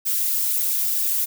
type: noise with flanger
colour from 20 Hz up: violet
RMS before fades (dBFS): -22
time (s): 0.05-1.26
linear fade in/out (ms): 20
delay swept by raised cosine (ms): 0.93 to 5.63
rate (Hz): 2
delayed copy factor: -0.65
effects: none